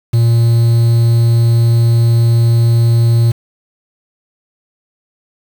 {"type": "tone with quantisation", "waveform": "triangle", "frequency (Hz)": 116.54, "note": "A#2", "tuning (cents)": 0, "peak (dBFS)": -5, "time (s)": [0.13, 3.32], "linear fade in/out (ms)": 10, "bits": 5, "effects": []}